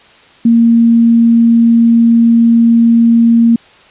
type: tone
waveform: sine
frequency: 231.7 Hz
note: A#3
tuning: 10 cents flat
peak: -4 dBFS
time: 0.45-3.56 s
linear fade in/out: 5 ms
effects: white hiss -42 dBFS RMS until 3.9 s + resampled to 8000 Hz